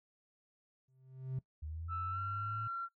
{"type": "tone with exponential growth", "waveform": "triangle", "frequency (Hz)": 130.81, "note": "C3", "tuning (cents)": 0, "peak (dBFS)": -30, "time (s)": [0.88, 1.39], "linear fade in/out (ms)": 5, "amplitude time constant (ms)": 110}
{"type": "linear sweep", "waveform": "sine", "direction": "up", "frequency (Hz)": [75.1, 112.1], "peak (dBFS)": -40, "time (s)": [1.62, 2.68], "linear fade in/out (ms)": 10}
{"type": "tone with pitch glide", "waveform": "sine", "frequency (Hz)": [1322, 1366.3], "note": ["E6", "F6"], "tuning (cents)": [5, -38], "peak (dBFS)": -36, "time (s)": [1.88, 2.89], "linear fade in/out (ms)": 50, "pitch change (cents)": 57, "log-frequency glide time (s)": [2.1, 2.19]}
{"effects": ["noise-tail reverb RT60 0.1 s tail -21 dB re dry", "tanh soft clip ceiling -29 dBFS"]}